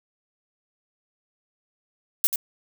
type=noise with echo; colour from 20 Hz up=violet; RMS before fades=-19 dBFS; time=2.24-2.27 s; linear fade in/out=0 ms; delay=88 ms; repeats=1; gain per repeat=-6 dB; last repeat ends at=2.358 s; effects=none